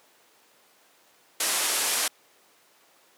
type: low-pass noise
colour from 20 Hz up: white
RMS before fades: -26 dBFS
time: 1.4-2.08 s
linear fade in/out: 5 ms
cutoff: 12000 Hz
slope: 48 dB/octave
effects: pink hiss -59 dBFS RMS until 3.17 s + high-pass 400 Hz 12 dB/octave